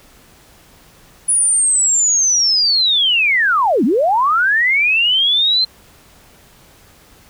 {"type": "linear two-way sweep", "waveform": "sine", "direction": "down then up", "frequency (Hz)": [9900, 195.7, 4163], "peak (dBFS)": -11, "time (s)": [1.28, 5.65], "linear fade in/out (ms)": 10, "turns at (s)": 3.84, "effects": ["pink hiss -47 dBFS RMS until 7.29 s"]}